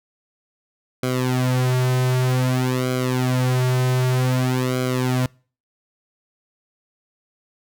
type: tone with flanger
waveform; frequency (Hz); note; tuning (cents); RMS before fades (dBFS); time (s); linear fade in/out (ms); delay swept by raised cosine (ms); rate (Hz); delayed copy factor
sawtooth; 127.4; C3; -46; -20; 1.03-5.26; 2; 1.1 to 4.3; 0.53; -0.95
effects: noise-tail reverb RT60 0.4 s tail -25 dB re dry